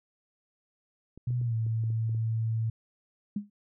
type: clicks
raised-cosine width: 3 ms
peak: -34 dBFS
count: 8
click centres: 1.176 / 1.306 / 1.414 / 1.665 / 1.838 / 1.903 / 2.094 / 2.148 s
type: tone with pitch glide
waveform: sine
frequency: 122.7 to 112.52 Hz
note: B2 to A2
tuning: -11 to +39 cents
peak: -26 dBFS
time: 1.27-2.7 s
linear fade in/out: 5 ms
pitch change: -150 cents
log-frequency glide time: 1.41-1.55 s
type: tone with exponential decay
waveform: sine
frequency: 205.1 Hz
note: G#3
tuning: 21 cents flat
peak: -25 dBFS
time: 3.36-3.5 s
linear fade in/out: 5 ms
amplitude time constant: 30 ms
effects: none